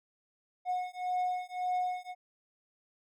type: beating tone pair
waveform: triangle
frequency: 727 / 728.8 Hz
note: F#5 / F#5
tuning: -31 / -26 cents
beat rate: 1.8 Hz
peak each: -32 / -32 dBFS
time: 0.65-2.15 s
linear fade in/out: 50 ms
effects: none